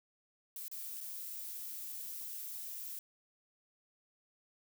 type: noise with dropouts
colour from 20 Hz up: violet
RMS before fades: -44 dBFS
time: 0.56-2.99 s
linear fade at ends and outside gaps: 2 ms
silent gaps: 0.682-0.714 / 1.006-1.01 s
effects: none